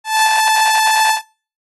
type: tone with ADSR envelope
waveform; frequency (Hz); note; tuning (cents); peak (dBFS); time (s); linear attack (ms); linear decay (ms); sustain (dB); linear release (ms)
sawtooth; 874; A5; -12; -5; 0.04-1.22; 180; 67; -3; 110
effects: noise-tail reverb RT60 0.4 s tail -22 dB re dry + AAC 32 kbps